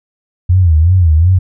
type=tone with vibrato; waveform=sine; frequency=85 Hz; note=F2; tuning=46 cents flat; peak=-5 dBFS; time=0.49-1.39 s; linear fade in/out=10 ms; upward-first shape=sine; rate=2.7 Hz; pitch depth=170 cents each way; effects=none